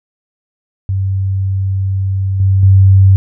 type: tone with level steps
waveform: sine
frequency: 96.3 Hz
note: G2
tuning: 30 cents flat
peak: -12 / -7 / -3 dBFS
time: 0.89-3.16 s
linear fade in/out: 0 ms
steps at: 2.4 / 2.63 s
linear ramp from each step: 2 ms
effects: none